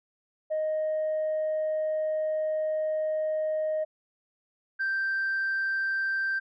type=tone pair in turn; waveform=sine; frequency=622.3 / 1568.1 Hz; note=D#5 / G6; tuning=0 / 0 cents; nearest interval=octave + major third; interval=1600 cents; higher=second; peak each=-24 dBFS; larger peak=neither; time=0.5-3.85 / 4.79-6.4 s; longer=first; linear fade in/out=20 ms; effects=tanh soft clip ceiling -23 dBFS